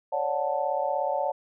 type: chord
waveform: sine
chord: D major seventh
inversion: third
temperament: just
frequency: 550.6 / 587.3 / 734.2 / 881 Hz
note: C#5 / D5 / F#5 / A5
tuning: -12 / 0 / -14 / +2 cents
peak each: -30 dBFS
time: 0.12-1.32 s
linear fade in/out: 10 ms
effects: none